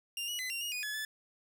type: tone with pitch steps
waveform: sawtooth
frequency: 2796 / 2915 / 2026 / 2763 / 2867 / 2472 / 1705 / 1736 Hz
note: F7 / F#7 / B6 / F7 / F7 / D#7 / G#6 / A6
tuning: +1 / -26 / +44 / -19 / +45 / -12 / +45 / -24 cents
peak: -32 dBFS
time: 0.17-1.05 s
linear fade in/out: 2 ms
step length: 110 ms
effects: none